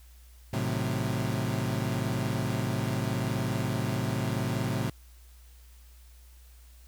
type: chord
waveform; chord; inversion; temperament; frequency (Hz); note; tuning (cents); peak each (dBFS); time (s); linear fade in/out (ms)
30% pulse; A diminished seventh; none; equal; 110 / 130.81 / 155.56 / 185; A2 / C3 / Eb3 / Gb3; 0 / 0 / 0 / 0; -29 / -29 / -35 / -33; 0.53-4.9; 5
effects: added 60 Hz sine -50 dBFS peak until 6.87 s + white hiss -61 dBFS RMS until 6.87 s